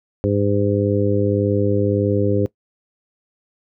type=harmonic tone; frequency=101.7 Hz; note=G#2; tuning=36 cents flat; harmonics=1 / 2 / 3 / 4 / 5; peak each=-20 / -24 / -22 / -22 / -22 dBFS; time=0.24-2.46 s; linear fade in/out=0 ms; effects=noise-tail reverb RT60 0.1 s tail -20 dB re dry